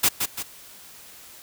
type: noise with echo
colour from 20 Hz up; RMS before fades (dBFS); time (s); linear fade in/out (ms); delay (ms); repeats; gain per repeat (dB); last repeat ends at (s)
white; -18; 0.03-0.09; 10; 170; 2; -6; 0.43
effects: white hiss -46 dBFS RMS until 1.42 s